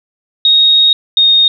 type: tone pair in turn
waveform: sine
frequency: 3747 / 3706 Hz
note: A#7 / A#7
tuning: +8 / -11 cents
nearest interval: unison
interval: 19 cents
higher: first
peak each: -5 dBFS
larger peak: neither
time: 0.45-0.93 / 1.17-1.48 s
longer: first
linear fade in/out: 2 ms
effects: none